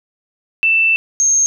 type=tone pair in turn; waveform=sine; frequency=2661 / 6425 Hz; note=E7 / G8; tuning=+16 / +42 cents; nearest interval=octave + minor third; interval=1526 cents; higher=second; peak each=-10 dBFS; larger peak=neither; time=0.63-0.96 / 1.2-1.46 s; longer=first; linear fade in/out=0 ms; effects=none